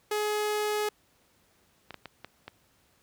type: tone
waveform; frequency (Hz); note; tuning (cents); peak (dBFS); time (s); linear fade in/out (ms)
sawtooth; 421.3; G#4; +25; -23; 0.11-0.89; 5
type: clicks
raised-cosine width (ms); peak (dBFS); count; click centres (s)
0.3; -24; 5; 1.907 / 1.943 / 2.057 / 2.246 / 2.48
effects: pink hiss -66 dBFS RMS until 3.02 s + high-pass 60 Hz 12 dB/octave